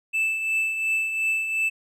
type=tone with tremolo; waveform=triangle; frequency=2637 Hz; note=E7; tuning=in tune; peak=-18 dBFS; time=0.13-1.7 s; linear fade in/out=20 ms; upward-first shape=triangle; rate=2.8 Hz; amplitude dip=55%; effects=resampled to 32000 Hz